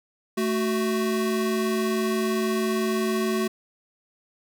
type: tone pair together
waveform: square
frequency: 220 / 371.8 Hz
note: A3 / F#4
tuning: 0 / +8 cents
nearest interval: major sixth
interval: 908 cents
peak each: -26 dBFS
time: 0.37-3.48 s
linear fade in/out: 10 ms
effects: none